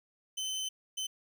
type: tone bursts at uneven times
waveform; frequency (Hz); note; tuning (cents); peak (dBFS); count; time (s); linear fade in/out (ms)
25% pulse; 3058; G7; -44; -30; 2; 0.37-0.69 / 0.97-1.07; 10
effects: none